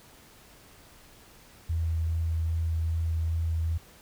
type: tone with vibrato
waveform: sine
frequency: 81.8 Hz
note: E2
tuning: 13 cents flat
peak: -25 dBFS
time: 1.69-3.78 s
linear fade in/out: 10 ms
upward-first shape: sine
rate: 2.5 Hz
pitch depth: 10 cents each way
effects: pink hiss -54 dBFS RMS until 4.01 s